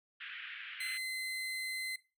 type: band-pass noise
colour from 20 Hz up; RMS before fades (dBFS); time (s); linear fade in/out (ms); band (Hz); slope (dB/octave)
pink; -46; 0.2-0.98; 10; 1500 to 3200; 48
type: tone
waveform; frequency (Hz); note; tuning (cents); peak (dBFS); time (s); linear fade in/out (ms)
35% pulse; 2054; C7; -33; -35; 0.8-1.96; 5
effects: noise-tail reverb RT60 0.3 s tail -19 dB re dry